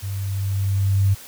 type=tone with level ramp; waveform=sine; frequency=98 Hz; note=G2; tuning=in tune; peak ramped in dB=-25 to -13 dBFS; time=0.02-1.15 s; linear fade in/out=20 ms; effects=white hiss -41 dBFS RMS until 1.27 s